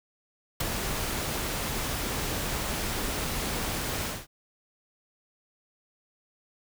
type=noise with ADSR envelope; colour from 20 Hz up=pink; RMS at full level=-25 dBFS; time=0.6-4.27 s; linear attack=7 ms; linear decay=10 ms; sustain=-6 dB; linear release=210 ms; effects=none